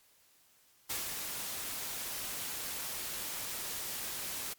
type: noise with ADSR envelope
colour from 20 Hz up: white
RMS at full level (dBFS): -35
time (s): 0.89-4.54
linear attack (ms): 16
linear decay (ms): 140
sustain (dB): -4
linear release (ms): 15
effects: white hiss -66 dBFS RMS until 4.58 s + MP3 96 kbps